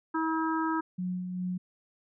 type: harmonic tone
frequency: 321.2 Hz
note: E4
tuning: 45 cents flat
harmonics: 1 / 3 / 4 / 5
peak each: -29 / -32 / -34 / -38 dBFS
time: 0.14-0.81 s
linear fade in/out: 10 ms
type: tone with tremolo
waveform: sine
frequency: 181.7 Hz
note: F#3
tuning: 31 cents flat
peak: -29 dBFS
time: 0.98-1.58 s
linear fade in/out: 10 ms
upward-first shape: sine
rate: 2.5 Hz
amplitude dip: 40%
effects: none